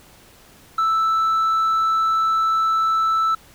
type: tone with hard clipping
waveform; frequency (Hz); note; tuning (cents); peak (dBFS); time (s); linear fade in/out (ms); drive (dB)
triangle; 1318.5; E6; 0; -15; 0.78-3.35; 5; 1
effects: pink hiss -49 dBFS RMS until 3.54 s